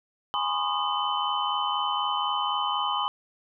sine tone cluster, 829 / 995 / 1079 / 1228 / 3032 Hz, G#5 / B5 / C#6 / D#6 / F#7, -3 / +13 / -47 / -23 / +42 cents, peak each -31 dBFS, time 0.34-3.08 s, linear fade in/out 0 ms, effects none

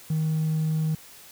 triangle tone, 157.2 Hz, D#3, 18 cents sharp, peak -19 dBFS, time 0.1-0.95 s, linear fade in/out 5 ms, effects tanh soft clip ceiling -18 dBFS + white hiss -48 dBFS RMS until 1.31 s

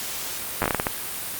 slowing click train, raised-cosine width 0.5 ms, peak -6 dBFS, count 9, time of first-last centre 0.62-0.869 s, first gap 9 ms, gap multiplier 1.34, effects white hiss -31 dBFS RMS until 1.39 s + Opus 48 kbps

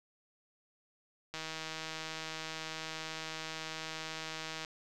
click train, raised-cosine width 0.2 ms, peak -23 dBFS, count 527, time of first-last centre 1.34-4.648 s, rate 159 Hz, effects none

